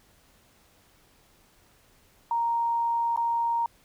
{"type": "tone with dropouts", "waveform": "sine", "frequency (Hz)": 932.3, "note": "A#5", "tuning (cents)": 0, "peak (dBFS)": -23, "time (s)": [2.31, 3.66], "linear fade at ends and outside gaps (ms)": 2, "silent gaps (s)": [3.162, 3.174], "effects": ["pink hiss -61 dBFS RMS until 3.84 s"]}